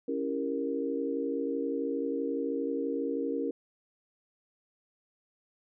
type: chord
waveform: sine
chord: C# diminished seventh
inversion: none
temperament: equal with one note detuned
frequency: 277.2 / 329.6 / 395.6 / 466.2 Hz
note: C#4 / E4 / G4 / Bb4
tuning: 0 / 0 / +16 / 0 cents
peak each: -33 / -37 / -38 / -33 dBFS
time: 0.08-3.51 s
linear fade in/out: 5 ms
effects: none